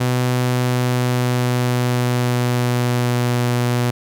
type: tone with pitch glide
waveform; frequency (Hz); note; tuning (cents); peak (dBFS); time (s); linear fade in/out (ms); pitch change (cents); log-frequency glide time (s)
sawtooth; 125 to 122; B2 to B2; +21 to -21; -12; 0-3.91; 10; -42; 0.29-3.41
effects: none